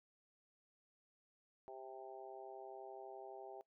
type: harmonic tone with a mistuned harmonic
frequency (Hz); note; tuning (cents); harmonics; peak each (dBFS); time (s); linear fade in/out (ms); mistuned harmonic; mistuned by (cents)
131.7; C3; +12; 3 / 4 / 5 / 6 / 7; -54 / -59 / -54 / -54 / -62; 1.68-3.61; 0; 7; -37
effects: noise-tail reverb RT60 0.1 s tail -21 dB re dry